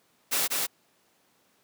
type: noise with echo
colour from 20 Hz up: white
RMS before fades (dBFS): -26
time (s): 0.31-0.48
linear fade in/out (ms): 20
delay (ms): 190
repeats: 1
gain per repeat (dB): -2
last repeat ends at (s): 0.67
effects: pink hiss -66 dBFS RMS until 1.63 s + high-pass 200 Hz 12 dB/octave